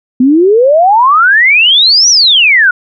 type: exponential two-way sweep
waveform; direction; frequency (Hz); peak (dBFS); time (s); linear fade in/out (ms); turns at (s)
sine; up then down; 244.3 to 5990 to 1415; -3; 0.2-2.71; 5; 2.09
effects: none